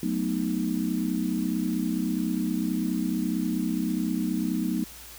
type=chord; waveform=sine; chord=B dominant seventh; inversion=second; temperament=equal with one note detuned; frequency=185 / 220 / 249.4 / 311.1 Hz; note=F#3 / A3 / B3 / D#4; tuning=0 / 0 / +17 / 0 cents; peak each=-30 dBFS; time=0.03-4.84 s; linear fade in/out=2 ms; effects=added 60 Hz sine -51 dBFS peak until 5.18 s + white hiss -45 dBFS RMS until 5.18 s